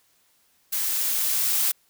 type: noise with level ramp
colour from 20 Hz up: blue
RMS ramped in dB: -26 to -22 dBFS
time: 0.72-1.72 s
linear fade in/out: 10 ms
effects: white hiss -64 dBFS RMS until 1.89 s